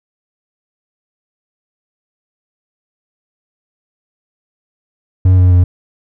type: tone with pitch steps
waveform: triangle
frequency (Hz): 92.5 / 90.91 / 89.35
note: F#2 / F#2 / F2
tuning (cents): 0 / -30 / +40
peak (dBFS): -3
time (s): 5.25-5.64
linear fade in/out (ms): 5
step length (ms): 130
effects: none